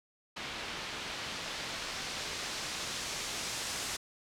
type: noise with low-pass filter sweep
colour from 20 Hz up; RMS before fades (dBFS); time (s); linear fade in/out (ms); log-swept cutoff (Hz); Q
white; -39; 0.36-3.97; 10; 3200 to 7400; 0.89
effects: none